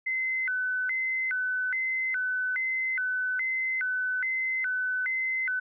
sine tone with vibrato, 1760 Hz, A6, in tune, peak -26 dBFS, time 0.06-5.6 s, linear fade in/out 10 ms, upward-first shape square, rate 1.2 Hz, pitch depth 270 cents each way, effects none

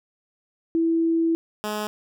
sine / 10% pulse tone pair in turn, 329.6 / 211.3 Hz, E4 / G#3, 0 / +30 cents, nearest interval minor sixth, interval 770 cents, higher first, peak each -18 / -18 dBFS, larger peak neither, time 0.75-1.35 / 1.64-1.87 s, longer first, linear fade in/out 0 ms, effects none

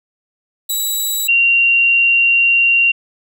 10% pulse / sine tone pair in turn, 3905 / 2761 Hz, B7 / F7, -20 / -20 cents, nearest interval tritone, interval 600 cents, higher first, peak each -9 dBFS, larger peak neither, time 0.69-1.28 / 1.28-2.92 s, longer second, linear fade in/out 10 ms, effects none

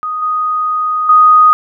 sine tone with level steps, 1244.5 Hz, D#6, in tune, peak -16 / -12 / -3 dBFS, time 0.03-1.53 s, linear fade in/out 0 ms, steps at 0.22 / 1.09 s, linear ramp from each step 5 ms, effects none

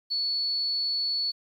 sine tone, 4424 Hz, C#8, 4 cents flat, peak -25 dBFS, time 0.1-1.32 s, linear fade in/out 20 ms, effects 10-bit

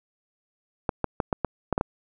clicks, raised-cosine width 1 ms, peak -9 dBFS, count 8, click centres 0.892 / 1.043 / 1.202 / 1.328 / 1.447 / 1.727 / 1.779 / 1.811 s, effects none

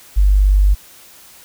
sine tone, 49.19 Hz, G1, 7 cents sharp, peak -8 dBFS, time 0.16-0.75 s, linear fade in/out 20 ms, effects white hiss -43 dBFS RMS until 1.44 s

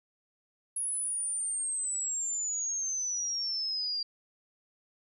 sine exponential sweep, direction down, 10550 to 4740 Hz, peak -30 dBFS, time 0.76-4.03 s, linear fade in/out 5 ms, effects none

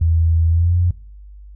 sine tone with pitch glide, 82.2 to 88.1 Hz, E2 to F2, -4 to +16 cents, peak -12 dBFS, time 0.01-0.91 s, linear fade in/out 5 ms, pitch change +120 cents, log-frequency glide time 0.48-0.78 s, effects noise-tail reverb RT60 0.5 s tail -21 dB re dry + added 50 Hz sine -36 dBFS peak until 1.55 s

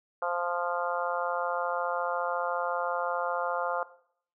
harmonic tone, 174.61 Hz, F3, in tune, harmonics 3 / 4 / 5 / 6 / 7 / 8, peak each -33 / -34 / -35 / -36 / -36 / -37 dBFS, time 0.22-3.83 s, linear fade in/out 2 ms, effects noise-tail reverb RT60 0.6 s tail -17 dB re dry

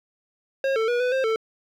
square tone with pitch steps, 540 / 445.2 / 483 / 498.7 / 528 / 444.6 Hz, C#5 / A4 / B4 / B4 / C5 / A4, -45 / +20 / -39 / +17 / +16 / +18 cents, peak -21 dBFS, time 0.64-1.36 s, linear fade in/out 2 ms, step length 120 ms, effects low-pass 3000 Hz 12 dB/octave + 9-bit

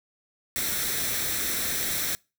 white noise with comb filter, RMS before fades -28 dBFS, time 0.56-2.15 s, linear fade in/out 0 ms, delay 0.52 ms, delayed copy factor +0.55, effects noise-tail reverb RT60 0.3 s tail -26 dB re dry

